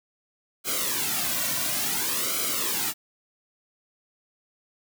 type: noise with flanger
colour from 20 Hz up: white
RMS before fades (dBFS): -27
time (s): 0.64-2.94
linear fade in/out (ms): 50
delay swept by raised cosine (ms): 1.1 to 2.4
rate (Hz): 0.57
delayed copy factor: -0.85
effects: none